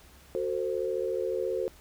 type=chord; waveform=sine; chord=F# diminished; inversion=none; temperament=equal with one note detuned; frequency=370 / 449 / 523.3 Hz; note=F#4 / A4 / C5; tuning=0 / +35 / 0 cents; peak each=-32 dBFS; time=0.35-1.68 s; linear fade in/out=0 ms; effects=added 68 Hz sine -57 dBFS peak until 1.8 s + pink hiss -56 dBFS RMS until 1.8 s